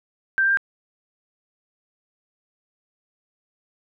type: tone with pitch steps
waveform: sine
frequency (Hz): 1568 / 1580.7 / 1593.6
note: G6 / G6 / G6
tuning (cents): 0 / +14 / +28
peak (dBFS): -16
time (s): 0.38-0.572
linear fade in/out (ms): 0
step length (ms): 64
effects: none